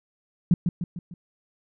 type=tone with echo; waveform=sine; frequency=174.61 Hz; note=F3; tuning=in tune; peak=-13 dBFS; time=0.51-0.54 s; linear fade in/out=2 ms; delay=150 ms; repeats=4; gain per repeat=-6 dB; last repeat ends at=1.14 s; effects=none